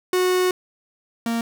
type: tone pair in turn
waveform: 45% pulse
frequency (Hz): 366.4 / 231.3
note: F#4 / A#3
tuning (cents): -17 / -13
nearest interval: minor sixth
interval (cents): 796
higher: first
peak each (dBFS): -17 / -21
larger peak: first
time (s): 0.13-0.51 / 1.26-1.41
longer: first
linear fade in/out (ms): 2
effects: none